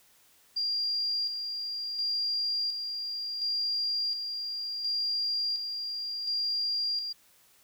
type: tone with tremolo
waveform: sine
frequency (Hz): 4782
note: D8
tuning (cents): +30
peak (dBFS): -27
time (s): 0.56-7.13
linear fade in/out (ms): 10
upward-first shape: square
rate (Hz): 0.7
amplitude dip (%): 45
effects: white hiss -62 dBFS RMS until 7.63 s